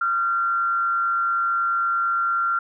sine tone with frequency modulation, 1376 Hz, F6, 26 cents flat, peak -19 dBFS, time 0.01-2.59 s, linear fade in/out 5 ms, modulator 141 Hz, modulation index 0.41, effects none

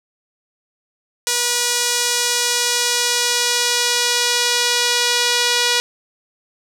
sawtooth tone with band-pass filter sweep, 483.8 Hz, B4, 36 cents flat, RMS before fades -18 dBFS, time 1.27-5.8 s, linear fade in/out 0 ms, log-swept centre 6800 to 4400 Hz, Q 1.1, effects none

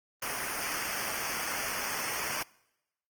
pink noise with comb filter, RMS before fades -34 dBFS, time 0.22-2.43 s, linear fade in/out 5 ms, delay 0.26 ms, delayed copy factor -0.9, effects noise-tail reverb RT60 0.9 s tail -24 dB re dry + Opus 24 kbps

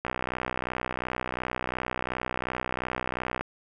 click train, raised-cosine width 0.5 ms, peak -14 dBFS, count 212, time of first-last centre 0.05-3.41 s, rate 62.8 Hz, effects none

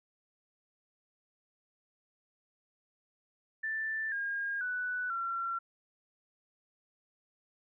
sine tone with pitch steps, 1768 / 1621.3 / 1486.7 / 1363.3 Hz, A6 / G#6 / F#6 / F6, +8 / -42 / +8 / -42 cents, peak -32 dBFS, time 3.63-5.59 s, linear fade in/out 10 ms, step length 490 ms, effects none

